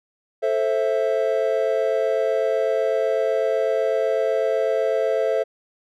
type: chord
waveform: triangle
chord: A minor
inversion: none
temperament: just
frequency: 440 / 528 / 660 Hz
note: A4 / C5 / E5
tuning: 0 / +16 / +2 cents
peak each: -21 dBFS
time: 0.42-5.44 s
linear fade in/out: 20 ms
effects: none